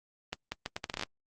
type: accelerating click train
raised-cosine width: 0.2 ms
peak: -16 dBFS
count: 12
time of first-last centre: 0.33-1.034 s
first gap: 190 ms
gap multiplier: 0.74
effects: Opus 32 kbps